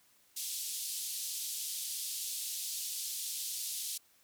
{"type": "band-pass noise", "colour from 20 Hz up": "white", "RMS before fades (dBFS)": -39, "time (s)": [0.36, 3.98], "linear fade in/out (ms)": 10, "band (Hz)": [3400, 13000], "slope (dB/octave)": 24, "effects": ["white hiss -67 dBFS RMS until 4.23 s"]}